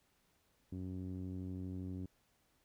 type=tone with low-pass filter; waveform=sawtooth; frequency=92.5 Hz; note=F#2; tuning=in tune; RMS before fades=-43 dBFS; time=0.72-2.06 s; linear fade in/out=5 ms; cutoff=280 Hz; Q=2.4; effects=pink hiss -75 dBFS RMS until 2.64 s